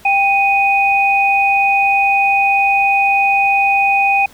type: tone pair together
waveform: sine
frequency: 790.4 / 2489 Hz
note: G5 / D#7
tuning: +14 / 0 cents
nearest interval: octave + minor sixth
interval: 1986 cents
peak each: -13 dBFS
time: 0.05-4.26 s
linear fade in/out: 5 ms
effects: pink hiss -44 dBFS RMS until 4.33 s